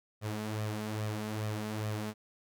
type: tone with flanger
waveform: sawtooth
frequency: 107.1 Hz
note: A2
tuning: 46 cents flat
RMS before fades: -36 dBFS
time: 0.21-2.14 s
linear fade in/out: 50 ms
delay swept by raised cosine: 1.6 to 4.6 ms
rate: 2.4 Hz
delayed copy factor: +0.55
effects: none